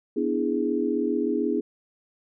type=chord; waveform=sine; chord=E dominant seventh; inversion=second; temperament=equal; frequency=246.9 / 293.7 / 329.6 / 415.3 Hz; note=B3 / D4 / E4 / G#4; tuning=0 / 0 / 0 / 0 cents; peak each=-28 / -28 / -28 / -27 dBFS; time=0.16-1.61 s; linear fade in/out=10 ms; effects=none